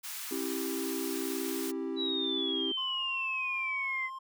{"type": "high-pass noise", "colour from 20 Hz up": "white", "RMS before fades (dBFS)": -40, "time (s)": [0.03, 1.72], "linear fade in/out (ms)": 20, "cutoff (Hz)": 930, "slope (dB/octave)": 24}
{"type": "chord", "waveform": "triangle", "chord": "C major", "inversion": "none", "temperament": "equal with one note detuned", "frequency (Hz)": [268.2, 329.6, 392], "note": ["C4", "E4", "G4"], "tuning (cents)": [43, 0, 0], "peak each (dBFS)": -35, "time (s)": [0.31, 2.72], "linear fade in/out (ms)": 5}
{"type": "exponential sweep", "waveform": "sine", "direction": "down", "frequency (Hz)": [3951, 2037], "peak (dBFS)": -31, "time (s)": [1.96, 4.1], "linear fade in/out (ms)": 50}
{"type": "tone", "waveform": "triangle", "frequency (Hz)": 1057, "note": "C6", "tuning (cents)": 17, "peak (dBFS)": -37, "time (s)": [2.77, 4.19], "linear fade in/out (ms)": 10}
{"effects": []}